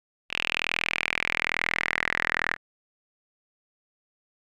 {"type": "tone with band-pass filter sweep", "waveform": "sawtooth", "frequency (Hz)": 41.13, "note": "E1", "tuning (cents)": -3, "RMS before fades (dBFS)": -28, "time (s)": [0.29, 2.57], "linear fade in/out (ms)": 50, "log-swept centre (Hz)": [2700, 1800], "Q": 5.3, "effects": []}